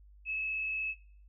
sine tone with frequency modulation, 2592 Hz, E7, 30 cents flat, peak -32 dBFS, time 0.25-0.95 s, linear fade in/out 50 ms, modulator 36.8 Hz, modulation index 1, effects noise-tail reverb RT60 0.5 s tail -20 dB re dry + added 50 Hz sine -54 dBFS peak until 1.28 s

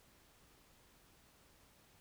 silence, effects pink hiss -67 dBFS RMS until 2 s

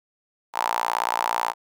sawtooth tone with high-pass filter, 58.27 Hz, A#1, in tune, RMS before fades -25 dBFS, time 0.53-1.54 s, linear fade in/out 50 ms, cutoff 900 Hz, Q 5.8, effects none

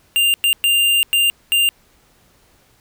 square tone bursts at uneven times, 2794 Hz, F7, in tune, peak -13 dBFS, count 5, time 0.16-0.34 / 0.44-0.53 / 0.64-1.03 / 1.13-1.3 / 1.52-1.69 s, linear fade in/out 0 ms, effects pink hiss -55 dBFS RMS until 2.8 s

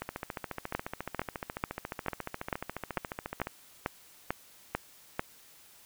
two click trains, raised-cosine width 0.5 ms, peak -20 / -14 dBFS, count 50 / 11, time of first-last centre 0.02-3.471 / 0.75-5.194 s, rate 14.2 / 2.25 Hz, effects white hiss -57 dBFS RMS until 5.85 s

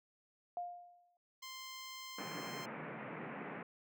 sine tone with exponential decay, 705 Hz, F5, 16 cents sharp, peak -36 dBFS, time 0.57-1.17 s, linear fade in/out 1 ms, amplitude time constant 130 ms
10% pulse tone, 1046.5 Hz, C6, in tune, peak -38 dBFS, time 1.42-2.66 s, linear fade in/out 10 ms
pink band-pass noise, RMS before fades -46 dBFS, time 2.18-3.63 s, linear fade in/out 5 ms, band 140 to 2400 Hz, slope 48 dB/octave
effects none

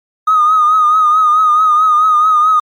triangle tone with vibrato, 1244.5 Hz, D#6, in tune, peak -3 dBFS, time 0.27-2.6 s, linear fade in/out 10 ms, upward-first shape triangle, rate 4.6 Hz, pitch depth 61 cents each way, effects tanh soft clip ceiling -4 dBFS + MP3 96 kbps

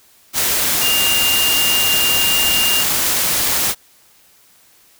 sine tone in noise, 2809 Hz, F7, 9 cents sharp, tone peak -16 dBFS, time 0.8-2.85 s, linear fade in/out 50 ms, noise white, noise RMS -17 dBFS, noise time 0.33-3.75 s, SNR -2 dB, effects white hiss -51 dBFS RMS until 4.99 s

